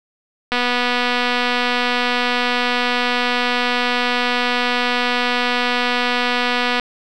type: click train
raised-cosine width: 0.3 ms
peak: -3 dBFS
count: 1539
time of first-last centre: 0.52-6.798 s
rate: 245 Hz
effects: none